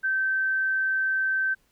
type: tone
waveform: sine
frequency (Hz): 1549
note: G6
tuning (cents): -21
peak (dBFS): -22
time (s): 0.03-1.55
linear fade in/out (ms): 20
effects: pink hiss -67 dBFS RMS until 1.71 s